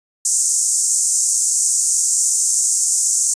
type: band-pass noise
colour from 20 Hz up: pink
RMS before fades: -17 dBFS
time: 0.25-3.34 s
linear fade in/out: 5 ms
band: 6400 to 9200 Hz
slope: 48 dB/octave
effects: resampled to 22050 Hz